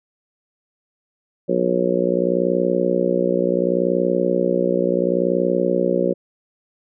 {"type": "harmonic tone", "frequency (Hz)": 60.7, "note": "B1", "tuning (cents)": -29, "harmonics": [3, 4, 5, 6, 7, 8, 9], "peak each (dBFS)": [-24, -26, -27, -22, -27, -23, -22], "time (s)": [1.48, 6.14], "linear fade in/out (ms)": 20, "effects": []}